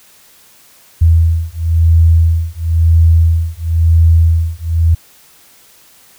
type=beating tone pair; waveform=sine; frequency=81.9 / 82.88 Hz; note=E2 / E2; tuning=-11 / +10 cents; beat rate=0.98 Hz; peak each=-10 dBFS; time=1.01-4.95 s; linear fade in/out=10 ms; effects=white hiss -45 dBFS RMS until 6.18 s